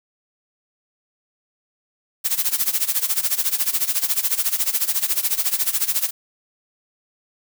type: noise with tremolo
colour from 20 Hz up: blue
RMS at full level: -18 dBFS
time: 2.24-6.11 s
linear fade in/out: 20 ms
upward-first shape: sine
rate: 14 Hz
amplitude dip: 85%
effects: none